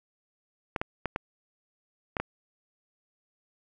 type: clicks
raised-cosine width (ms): 0.5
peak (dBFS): -14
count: 6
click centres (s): 0.762 / 0.815 / 1.057 / 1.161 / 2.168 / 2.2
effects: none